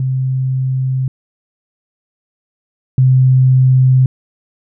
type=tone pair in turn; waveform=sine; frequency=130.81 / 129.68 Hz; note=C3 / C3; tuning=0 / -15 cents; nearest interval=unison; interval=15 cents; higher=first; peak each=-13 / -6 dBFS; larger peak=second; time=0-1.08 / 2.98-4.06 s; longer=neither; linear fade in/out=2 ms; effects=none